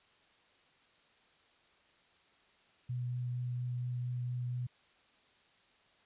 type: tone with vibrato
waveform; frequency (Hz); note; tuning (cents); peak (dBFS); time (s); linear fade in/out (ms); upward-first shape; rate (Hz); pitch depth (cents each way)
sine; 123.47; B2; 0; -34; 2.89-4.67; 10; triangle; 4.3; 10
effects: white hiss -67 dBFS RMS until 6.05 s + resampled to 8000 Hz